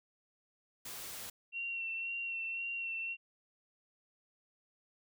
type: noise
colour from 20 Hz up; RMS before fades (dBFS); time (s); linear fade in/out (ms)
white; -45; 0.85-1.3; 5
type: tone with vibrato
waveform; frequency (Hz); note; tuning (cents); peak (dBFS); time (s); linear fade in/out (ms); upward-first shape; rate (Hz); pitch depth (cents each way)
sine; 2725; F7; -43; -36; 1.52-3.17; 50; sine; 1.9; 24
effects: none